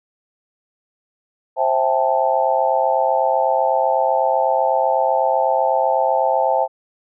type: chord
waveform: sine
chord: A minor seventh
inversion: first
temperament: just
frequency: 528 / 660 / 792 / 880 Hz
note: C5 / E5 / G5 / A5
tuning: +16 / +2 / +18 / 0 cents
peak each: -20 dBFS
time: 1.56-6.68 s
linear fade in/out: 50 ms
effects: none